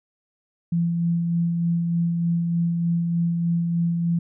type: tone with tremolo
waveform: sine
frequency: 169.7 Hz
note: F3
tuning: 49 cents flat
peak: -18 dBFS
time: 0.72-4.19 s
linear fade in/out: 5 ms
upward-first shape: sine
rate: 3.3 Hz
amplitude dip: 30%
effects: none